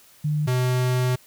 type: tone pair in turn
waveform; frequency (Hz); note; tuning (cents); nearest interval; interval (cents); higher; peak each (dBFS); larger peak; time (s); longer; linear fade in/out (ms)
sine / square; 150.2 / 126.3; D3 / B2; +39 / +39; minor third; 300; first; -20; neither; 0.24-0.47 / 0.47-1.16; second; 10
effects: white hiss -53 dBFS RMS until 1.26 s